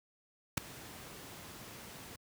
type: noise with ADSR envelope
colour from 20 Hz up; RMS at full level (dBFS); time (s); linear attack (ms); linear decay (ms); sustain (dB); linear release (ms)
pink; -27; 0.57-2.16; 8; 4; -22; 4
effects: high-pass 80 Hz 12 dB/octave